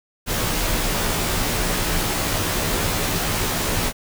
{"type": "noise with comb filter", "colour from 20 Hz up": "pink", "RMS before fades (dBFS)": -22, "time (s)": [0.26, 3.93], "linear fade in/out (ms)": 50, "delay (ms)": 15, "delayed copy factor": -0.75, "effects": []}